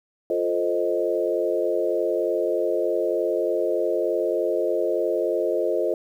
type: chord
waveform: sine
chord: F dominant seventh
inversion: none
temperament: equal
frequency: 349.2 / 440 / 523.3 / 622.3 Hz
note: F4 / A4 / C5 / Eb5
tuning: 0 / 0 / 0 / 0 cents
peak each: -26 dBFS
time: 0.3-5.94 s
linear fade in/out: 2 ms
effects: 9-bit